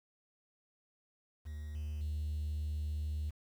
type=tone with level steps; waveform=triangle; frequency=75.6 Hz; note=D#2; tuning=49 cents flat; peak=-38 / -34 / -31 dBFS; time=1.45-3.31 s; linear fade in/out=20 ms; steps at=1.75 / 2.01 s; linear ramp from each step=2 ms; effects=tanh soft clip ceiling -30 dBFS + 10-bit